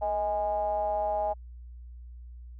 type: ring-modulated tone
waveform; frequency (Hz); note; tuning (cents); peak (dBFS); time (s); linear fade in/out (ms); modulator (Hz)
triangle; 98; G2; 0; -21; 0.01-1.34; 20; 728
effects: added 60 Hz sine -42 dBFS peak until 2.59 s